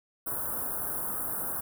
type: band-stop noise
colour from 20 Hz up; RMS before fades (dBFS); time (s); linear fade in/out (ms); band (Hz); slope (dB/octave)
white; -33; 0.26-1.61; 10; 1500 to 9700; 48
effects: none

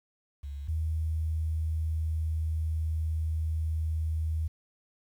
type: tone pair in turn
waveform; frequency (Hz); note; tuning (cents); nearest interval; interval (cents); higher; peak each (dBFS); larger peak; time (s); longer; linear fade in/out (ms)
sine; 70.6 / 79.42; C#2 / D#2; +32 / +36; major second; 204; second; -35 / -27; second; 0.43-0.68 / 0.68-4.48; second; 10
effects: 10-bit

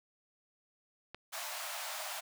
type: click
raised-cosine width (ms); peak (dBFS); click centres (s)
0.3; -28; 1.146
type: high-pass noise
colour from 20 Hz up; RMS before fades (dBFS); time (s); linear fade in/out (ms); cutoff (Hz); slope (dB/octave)
pink; -41; 1.32-2.21; 20; 590; 96
effects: none

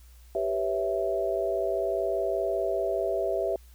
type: chord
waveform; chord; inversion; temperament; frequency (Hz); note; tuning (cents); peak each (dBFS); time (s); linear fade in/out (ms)
sine; C# half-diminished seventh; second; equal; 392 / 493.9 / 554.4 / 659.3; G4 / B4 / C#5 / E5; 0 / 0 / 0 / 0; -30 / -34 / -33 / -28; 0.35-3.56; 2
effects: added 60 Hz sine -49 dBFS peak until 3.74 s + white hiss -61 dBFS RMS until 3.74 s

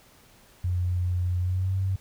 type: tone with pitch glide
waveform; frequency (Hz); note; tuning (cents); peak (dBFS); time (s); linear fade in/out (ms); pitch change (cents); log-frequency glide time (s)
sine; 89.5 to 95.37; F2 to G2; +43 to -47; -23; 0.64-1.96; 5; +110; 1.39-1.75
effects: pink hiss -56 dBFS RMS until 2 s

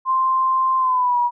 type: tone with pitch glide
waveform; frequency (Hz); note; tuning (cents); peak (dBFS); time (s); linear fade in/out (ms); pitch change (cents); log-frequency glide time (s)
sine; 1046.5 to 965.2; C6 to B5; 0 to -40; -15; 0.05-1.31; 50; -140; 0.78-1.19
effects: none

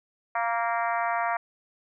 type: harmonic tone with a mistuned harmonic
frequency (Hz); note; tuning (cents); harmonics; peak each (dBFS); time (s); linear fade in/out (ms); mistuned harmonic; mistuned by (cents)
231.7; A#3; -10; 3 / 4 / 5 / 6 / 7 / 8 / 9 / 10; -28 / -30 / -32 / -34 / -38 / -36 / -40 / -42; 0.35-1.37; 5; 4; +22
effects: none

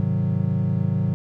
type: chord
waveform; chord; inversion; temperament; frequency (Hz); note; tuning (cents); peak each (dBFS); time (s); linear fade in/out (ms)
triangle; Ab dominant seventh; none; equal; 103.83 / 130.81 / 155.56 / 185; Ab2 / C3 / Eb3 / Gb3; 0 / 0 / 0 / 0; -23; 0-1.14; 0
effects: none

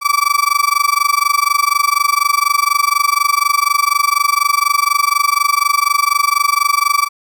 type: tone with amplitude modulation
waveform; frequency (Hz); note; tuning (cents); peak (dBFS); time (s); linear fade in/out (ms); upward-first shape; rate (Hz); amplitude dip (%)
35% pulse; 1156; D6; -28; -6; 0.01-7.09; 50; sine; 24.1; 95
effects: none

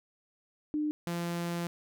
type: tone pair in turn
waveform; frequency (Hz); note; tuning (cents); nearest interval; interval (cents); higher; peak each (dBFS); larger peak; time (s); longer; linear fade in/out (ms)
sine / sawtooth; 301.3 / 171.71; D4 / F3; +44 / -29; minor seventh; 973; first; -28; neither; 0.74-0.91 / 1.07-1.67; second; 0
effects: none

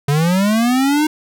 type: linear sweep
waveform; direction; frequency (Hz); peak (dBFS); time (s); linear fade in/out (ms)
square; up; 138.59 to 311.1; -13; 0.08-1.07; 5
effects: none

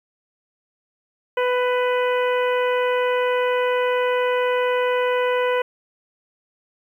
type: harmonic tone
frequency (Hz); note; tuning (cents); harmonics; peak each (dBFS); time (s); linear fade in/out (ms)
497.3; B4; +12; 1 / 2 / 3 / 4 / 5 / 6; -19 / -25 / -29 / -31 / -33 / -35; 1.37-5.62; 5
effects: 9-bit

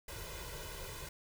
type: noise with comb filter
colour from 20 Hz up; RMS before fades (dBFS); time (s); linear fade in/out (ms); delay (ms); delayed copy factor
pink; -45; 0.08-1.09; 5; 2; +1
effects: none

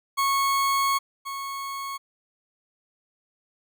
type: tone pair in turn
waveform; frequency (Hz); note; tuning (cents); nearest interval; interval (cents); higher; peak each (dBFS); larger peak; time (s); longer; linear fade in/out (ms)
40% pulse; 1100 / 1100; C#6 / C#6; -14 / -14; unison; 0; neither; -20 / -30; first; 0.17-0.99 / 1.25-1.98; first; 20
effects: none

